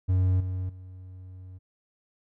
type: tone with level steps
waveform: triangle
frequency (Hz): 92.5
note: F#2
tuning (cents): 0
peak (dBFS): -18 / -26 / -39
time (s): 0.08-1.59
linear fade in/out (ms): 20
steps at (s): 0.4 / 0.69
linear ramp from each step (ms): 5
effects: none